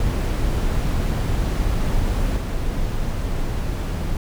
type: noise with level steps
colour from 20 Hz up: brown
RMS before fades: -20 / -23 dBFS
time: 0-4.17 s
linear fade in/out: 2 ms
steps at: 2.36 s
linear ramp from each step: 10 ms
effects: none